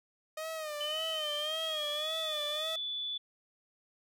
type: tone with vibrato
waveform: sawtooth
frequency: 617 Hz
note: D#5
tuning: 15 cents flat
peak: -33 dBFS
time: 0.37-2.76 s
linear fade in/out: 5 ms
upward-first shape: sine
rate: 1.8 Hz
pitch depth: 78 cents each way
type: tone with pitch glide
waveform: sine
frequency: 3018 to 3467 Hz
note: F#7 to A7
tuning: +34 to -26 cents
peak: -34 dBFS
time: 0.8-3.18 s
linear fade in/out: 10 ms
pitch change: +240 cents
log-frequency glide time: 1.06-2.19 s
effects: none